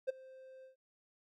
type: tone with ADSR envelope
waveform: triangle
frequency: 523.3 Hz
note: C5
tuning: in tune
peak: -27 dBFS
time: 0.07-0.76 s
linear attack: 23 ms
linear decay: 14 ms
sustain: -23 dB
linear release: 120 ms
effects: none